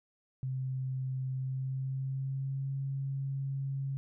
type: tone with pitch glide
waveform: sine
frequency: 130.81 to 136.44 Hz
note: C3 to C#3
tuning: 0 to -27 cents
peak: -32 dBFS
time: 0.43-3.97 s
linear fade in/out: 0 ms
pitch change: +73 cents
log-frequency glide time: 1.33-2.75 s
effects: none